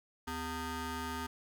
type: ring-modulated tone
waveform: 20% pulse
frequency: 327.4 Hz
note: E4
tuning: 12 cents flat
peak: -29 dBFS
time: 0.27-1.27 s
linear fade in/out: 10 ms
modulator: 579 Hz
effects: none